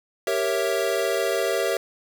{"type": "chord", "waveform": "square", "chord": "G diminished seventh", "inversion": "none", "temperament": "equal with one note detuned", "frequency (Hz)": [392, 466.2, 551.8, 659.3], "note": ["G4", "Bb4", "Db5", "Fb5"], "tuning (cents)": [0, 0, -8, 0], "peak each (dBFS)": -28, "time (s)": [0.27, 1.77], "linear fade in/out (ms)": 2, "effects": []}